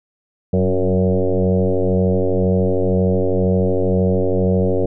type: tone with frequency modulation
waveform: sine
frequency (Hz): 184.8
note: F#3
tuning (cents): -2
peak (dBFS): -13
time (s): 0.53-4.86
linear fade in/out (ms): 5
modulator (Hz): 92.9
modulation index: 4.2
effects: none